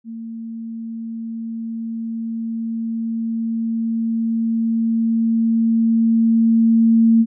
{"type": "tone with level ramp", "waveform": "sine", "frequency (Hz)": 227.2, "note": "A#3", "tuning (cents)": -44, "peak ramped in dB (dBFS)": [-28, -9], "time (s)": [0.04, 7.26], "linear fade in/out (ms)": 50, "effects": []}